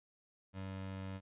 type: tone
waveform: 25% pulse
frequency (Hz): 95.7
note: G2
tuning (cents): -41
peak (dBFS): -38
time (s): 0.53-1.21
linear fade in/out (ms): 50
effects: resampled to 8000 Hz